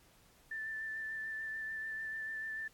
sine tone with vibrato, 1767 Hz, A6, 7 cents sharp, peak -38 dBFS, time 0.51-2.68 s, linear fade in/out 5 ms, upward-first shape sine, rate 6.8 Hz, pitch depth 16 cents each way, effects pink hiss -65 dBFS RMS until 2.73 s + AAC 64 kbps

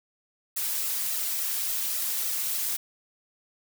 blue noise with flanger, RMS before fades -29 dBFS, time 0.56-2.77 s, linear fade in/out 10 ms, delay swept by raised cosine 1.5 to 4.3 ms, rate 3.5 Hz, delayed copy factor +1, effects none

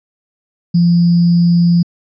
sine tone with sample-and-hold, 172.2 Hz, F3, 24 cents flat, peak -7 dBFS, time 0.74-1.83 s, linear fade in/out 10 ms, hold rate 4900 Hz, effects resampled to 16000 Hz

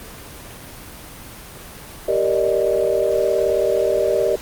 sine chord, Eb major seventh, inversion first, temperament just, 388.9 / 466.7 / 583.4 / 622.3 Hz, G4 / Bb4 / D5 / Eb5, -14 / +2 / -12 / 0 cents, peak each -21 dBFS, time 2.08-4.36 s, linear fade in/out 5 ms, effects pink hiss -37 dBFS RMS until 4.41 s + Opus 24 kbps

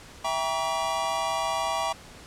square chord, E diminished seventh, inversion none, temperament just, 659.3 / 791.1 / 949.3 / 1139.2 Hz, E5 / G5 / Bb5 / Db6, 0 / +16 / +31 / +47 cents, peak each -32 dBFS, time 0.24-1.93 s, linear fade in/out 10 ms, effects pink hiss -47 dBFS RMS until 2.26 s + low-pass 9000 Hz 12 dB/octave

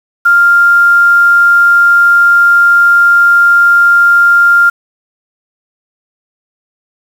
sine tone with quantisation, 1396.9 Hz, F6, in tune, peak -3 dBFS, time 0.25-4.7 s, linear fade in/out 10 ms, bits 5, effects none

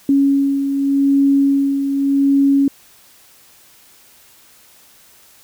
sine beating tone pair, 277.2 / 278.05 Hz, C#4 / C#4, 0 / +5 cents, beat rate 0.85 Hz, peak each -12 / -21 dBFS, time 0.09-2.68 s, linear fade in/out 2 ms, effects white hiss -48 dBFS RMS until 5.43 s

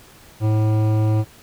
triangle tone with hard clipping, 108.2 Hz, A2, 29 cents flat, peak -17 dBFS, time 0.4-1.25 s, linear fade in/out 50 ms, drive 18 dB, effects pink hiss -47 dBFS RMS until 1.42 s

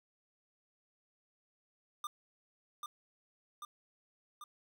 square tone with echo, 1200 Hz, D6, 37 cents sharp, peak -38 dBFS, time 2.04-2.07 s, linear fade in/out 2 ms, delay 790 ms, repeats 3, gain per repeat -3 dB, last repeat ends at 4.44 s, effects none

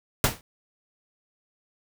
pink noise with exponential decay, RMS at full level -17 dBFS, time 0.24-0.41 s, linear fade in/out 1 ms, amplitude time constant 36 ms, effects none

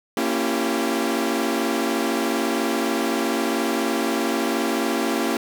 sawtooth chord, A# diminished seventh, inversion none, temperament equal with one note detuned, 233.1 / 277.2 / 338.1 / 392 Hz, A#3 / C#4 / E4 / G4, 0 / 0 / +44 / 0 cents, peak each -22 / -22 / -22 / -24 dBFS, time 0.17-5.37 s, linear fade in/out 2 ms, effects none

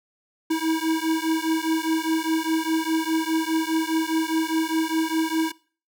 square beating tone pair, 319.2 / 324.1 Hz, D#4 / E4, +44 / -29 cents, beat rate 4.9 Hz, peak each -25 dBFS, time 0.5-5.52 s, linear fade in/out 10 ms, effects noise-tail reverb RT60 0.4 s tail -21 dB re dry

